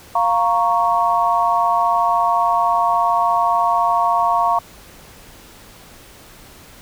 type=chord; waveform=sine; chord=Bb minor; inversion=second; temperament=equal; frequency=698.5 / 932.3 / 1108.7 Hz; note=F5 / Bb5 / Db6; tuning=0 / 0 / 0 cents; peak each=-18 dBFS; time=0.15-4.59 s; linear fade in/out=5 ms; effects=pink hiss -43 dBFS RMS until 6.81 s